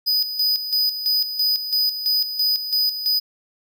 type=tone with tremolo; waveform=square; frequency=4978 Hz; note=D#8; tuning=in tune; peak=-17 dBFS; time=0.06-3.2 s; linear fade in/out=20 ms; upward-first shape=square; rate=3 Hz; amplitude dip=65%; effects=none